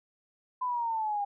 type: exponential sweep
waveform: sine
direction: down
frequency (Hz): 1015 to 802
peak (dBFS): -28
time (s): 0.61-1.25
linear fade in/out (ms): 10
effects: none